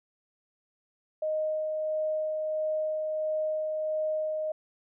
sine tone with tremolo, 621 Hz, D#5, 3 cents flat, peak -26 dBFS, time 1.22-4.52 s, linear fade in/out 5 ms, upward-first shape sine, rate 1.5 Hz, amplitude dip 25%, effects none

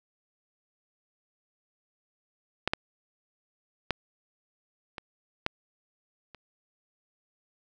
clicks, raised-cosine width 0.3 ms, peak -9 / -9 / -10 / -21 / -10 / -30 dBFS, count 6, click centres 2.676 / 2.735 / 3.907 / 4.982 / 5.464 / 6.347 s, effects none

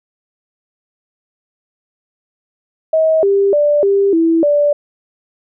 sine tone with pitch steps, 637 / 396.9 / 588 / 396.9 / 328.9 / 584 Hz, D#5 / G4 / D5 / G4 / E4 / D5, +41 / +22 / +2 / +22 / -4 / -10 cents, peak -9 dBFS, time 2.93-4.73 s, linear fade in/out 5 ms, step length 300 ms, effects none

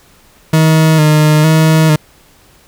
40% pulse tone with vibrato, 155.56 Hz, D#3, in tune, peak -5 dBFS, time 0.53-1.96 s, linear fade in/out 5 ms, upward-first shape square, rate 1.1 Hz, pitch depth 32 cents each way, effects pink hiss -46 dBFS RMS until 2.67 s

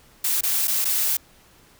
blue noise with dropouts, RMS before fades -22 dBFS, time 0.24-1.17 s, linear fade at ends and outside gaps 5 ms, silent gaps 0.41-0.433 / 0.674-0.678 / 0.846-0.852 s, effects pink hiss -54 dBFS RMS until 1.79 s

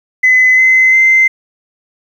sine tone with pitch steps, 2023 / 2049 / 2075 Hz, B6 / C7 / C7, +41 / -37 / -15 cents, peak -4 dBFS, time 0.23-1.28 s, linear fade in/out 10 ms, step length 350 ms, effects tanh soft clip ceiling 0 dBFS + 7-bit

